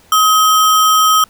sine tone with sample-and-hold, 1268 Hz, D#6, 32 cents sharp, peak -7 dBFS, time 0.12-1.24 s, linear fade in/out 2 ms, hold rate 4410 Hz, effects pink hiss -48 dBFS RMS until 1.29 s

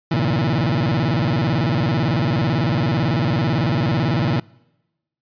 30% pulse tone with vibrato, 138.59 Hz, C#3, in tune, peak -14 dBFS, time 0.11-4.4 s, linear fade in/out 5 ms, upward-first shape square, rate 18 Hz, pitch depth 300 cents each way, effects noise-tail reverb RT60 1.0 s tail -25 dB re dry + resampled to 11025 Hz

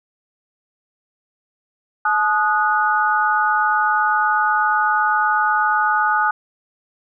sine tone cluster, 857 / 1240 / 1468 Hz, A5 / D#6 / F#6, -46 / -6 / -14 cents, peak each -19 dBFS, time 2.05-6.31 s, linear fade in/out 5 ms, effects none

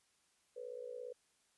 sine tone with amplitude modulation, 493.9 Hz, B4, in tune, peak -40 dBFS, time 0.56-1.13 s, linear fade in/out 10 ms, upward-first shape sine, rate 57.5 Hz, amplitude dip 85%, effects white hiss -75 dBFS RMS until 1.57 s + resampled to 24000 Hz

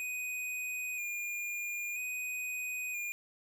square tone with vibrato, 2456 Hz, D#7, 23 cents flat, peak -36 dBFS, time 0-3.12 s, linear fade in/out 0 ms, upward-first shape square, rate 0.51 Hz, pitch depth 27 cents each way, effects none

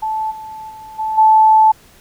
sine tone with level steps, 873 Hz, A5, 14 cents flat, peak -17 / -28 / -32 / -17 / -6 dBFS, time 0.02-1.72 s, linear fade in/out 10 ms, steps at 0.3 / 0.69 / 0.98 / 1.17 s, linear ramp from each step 20 ms, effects pink hiss -47 dBFS RMS until 2 s

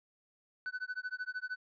triangle tone with tremolo, 1501 Hz, F#6, 24 cents sharp, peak -32 dBFS, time 0.66-1.56 s, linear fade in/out 0 ms, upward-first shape sine, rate 13 Hz, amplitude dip 100%, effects resampled to 11025 Hz

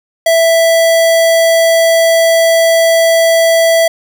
square tone, 660 Hz, E5, 2 cents sharp, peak -7 dBFS, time 0.26-3.88 s, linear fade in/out 5 ms, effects none

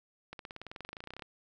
accelerating click train, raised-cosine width 0.3 ms, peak -27 dBFS, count 22, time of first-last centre 0.33-1.222 s, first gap 62 ms, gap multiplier 0.96, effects none

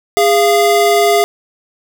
square tone pair together, 410 / 689.5 Hz, G#4 / F5, -22 / -22 cents, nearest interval major sixth, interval 900 cents, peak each -12 dBFS, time 0.17-1.24 s, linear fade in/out 0 ms, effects none

